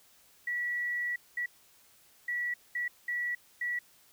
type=tone bursts at uneven times; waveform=sine; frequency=1940 Hz; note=B6; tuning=31 cents flat; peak=-30 dBFS; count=6; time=0.47-1.16 / 1.37-1.46 / 2.28-2.54 / 2.75-2.88 / 3.08-3.35 / 3.61-3.79 s; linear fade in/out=5 ms; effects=white hiss -62 dBFS RMS until 4.12 s